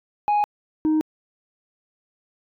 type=tone pair in turn; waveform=sine; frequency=830.6 / 311.1 Hz; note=G#5 / D#4; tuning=0 / 0 cents; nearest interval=octave + perfect fourth; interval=1700 cents; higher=first; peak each=-14 dBFS; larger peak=neither; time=0.28-0.44 / 0.85-1.01 s; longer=neither; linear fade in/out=0 ms; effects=tanh soft clip ceiling -16 dBFS